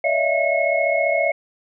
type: tone cluster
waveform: sine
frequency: 570 / 641 / 676 / 2176 Hz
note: C#5 / E5 / E5 / C#7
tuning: +48 / -49 / +43 / -33 cents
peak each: -22 dBFS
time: 0.04-1.32 s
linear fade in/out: 5 ms
effects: none

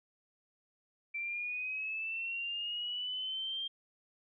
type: linear sweep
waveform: sine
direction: up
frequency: 2337 to 3194 Hz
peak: -35 dBFS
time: 1.14-3.68 s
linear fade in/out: 10 ms
effects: none

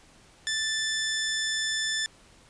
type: tone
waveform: 15% pulse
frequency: 1760 Hz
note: A6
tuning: in tune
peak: -20 dBFS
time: 0.47-2.06 s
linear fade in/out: 0 ms
effects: pink hiss -56 dBFS RMS until 2.49 s + resampled to 22050 Hz

